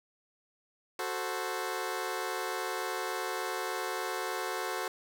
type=chord; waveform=15% pulse; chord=F# diminished; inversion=none; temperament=equal; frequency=370 / 440 / 523.3 Hz; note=F#4 / A4 / C5; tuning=0 / 0 / 0 cents; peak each=-30 / -31 / -32 dBFS; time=0.99-4.88 s; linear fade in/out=2 ms; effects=none